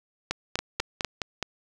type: two click trains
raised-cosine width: 0.2 ms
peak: -9 / -11 dBFS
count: 4 / 5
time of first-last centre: 0.31-1.047 / 0.59-1.427 s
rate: 4.07 / 4.78 Hz
effects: none